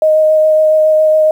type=tone with vibrato; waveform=sine; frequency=622.3 Hz; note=D#5; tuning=in tune; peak=-6 dBFS; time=0.02-1.31 s; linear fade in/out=2 ms; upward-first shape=sine; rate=7.2 Hz; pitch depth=10 cents each way; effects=7-bit